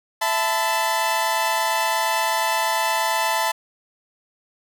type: chord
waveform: sawtooth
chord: E suspended fourth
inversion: none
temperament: equal with one note detuned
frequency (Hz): 659.3 / 880 / 1008.5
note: E5 / A5 / B5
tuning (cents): 0 / 0 / +36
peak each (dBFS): -23 / -18 / -21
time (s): 0.21-3.52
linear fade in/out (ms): 10
effects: none